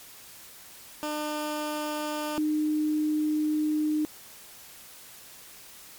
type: tone pair in turn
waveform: 15% pulse / sine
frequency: 301.2 / 304.9 Hz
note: D4 / D#4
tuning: +44 / -35 cents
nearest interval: unison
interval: 21 cents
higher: second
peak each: -23 dBFS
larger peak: neither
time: 1.03-2.38 / 2.38-4.05 s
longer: second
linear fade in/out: 0 ms
effects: white hiss -48 dBFS RMS until 5.98 s + MP3 96 kbps